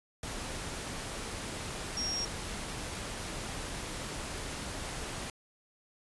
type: tone in noise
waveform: sine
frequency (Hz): 5588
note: F8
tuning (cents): 0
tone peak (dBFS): -32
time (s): 1.97-2.25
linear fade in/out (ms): 2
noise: pink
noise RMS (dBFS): -39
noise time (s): 0.23-5.3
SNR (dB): +4
effects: resampled to 24000 Hz